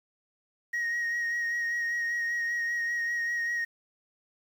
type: tone with vibrato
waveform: sine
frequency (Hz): 1881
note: A#6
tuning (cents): +15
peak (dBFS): -25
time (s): 0.73-3.65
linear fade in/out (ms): 10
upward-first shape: sine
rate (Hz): 5.1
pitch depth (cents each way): 22
effects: tanh soft clip ceiling -26 dBFS + 9-bit